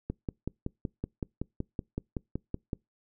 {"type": "click train", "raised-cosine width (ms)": 3, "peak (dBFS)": -19, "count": 15, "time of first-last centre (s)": [0.1, 2.732], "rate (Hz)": 5.32, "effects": ["noise-tail reverb RT60 0.2 s tail -26 dB re dry"]}